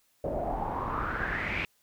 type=noise with low-pass filter sweep; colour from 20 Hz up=pink; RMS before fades=-32 dBFS; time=0.24-1.65 s; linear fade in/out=2 ms; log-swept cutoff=550 to 2500 Hz; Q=5.9; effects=white hiss -69 dBFS RMS until 1.82 s